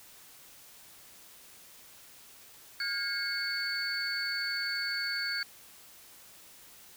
sine tone cluster, 1420 / 1628 / 2185 / 4484 Hz, F6 / G#6 / C#7 / C#8, +28 / -35 / -26 / +19 cents, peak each -38 / -35 / -39 / -33 dBFS, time 2.8-5.43 s, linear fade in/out 2 ms, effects tanh soft clip ceiling -22 dBFS + white hiss -54 dBFS RMS until 6.96 s

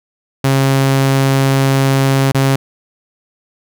sawtooth tone with dropouts, 135.5 Hz, C#3, 39 cents flat, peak -6 dBFS, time 0.44-2.56 s, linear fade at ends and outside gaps 5 ms, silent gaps 2.319-2.346 s, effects none

